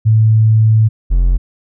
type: tone pair in turn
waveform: sine / triangle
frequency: 110 / 44.1 Hz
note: A2 / F1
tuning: 0 / +18 cents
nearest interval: octave + major third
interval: 1582 cents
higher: first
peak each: -6 dBFS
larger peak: neither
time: 0.05-0.89 / 1.1-1.38 s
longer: first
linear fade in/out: 20 ms
effects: none